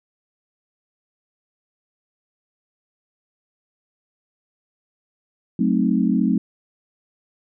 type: chord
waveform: sine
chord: F# diminished seventh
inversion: none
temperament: equal with one note detuned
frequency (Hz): 185 / 218.4 / 261.6 / 311.1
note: F#3 / A3 / C4 / Eb4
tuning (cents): 0 / -13 / 0 / 0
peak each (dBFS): -21 / -20 / -21 / -25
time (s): 5.59-6.38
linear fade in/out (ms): 5
effects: none